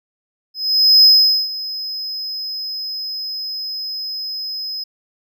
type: tone with ADSR envelope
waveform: triangle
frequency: 5080 Hz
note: D#8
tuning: 35 cents sharp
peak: -4 dBFS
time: 0.54-4.84 s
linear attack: 500 ms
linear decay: 440 ms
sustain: -18 dB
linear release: 8 ms
effects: none